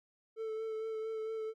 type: tone with vibrato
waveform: triangle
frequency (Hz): 441.4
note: A4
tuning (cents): +5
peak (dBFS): -34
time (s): 0.36-1.54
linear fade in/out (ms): 50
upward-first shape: sine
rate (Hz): 4.4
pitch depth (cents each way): 19
effects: none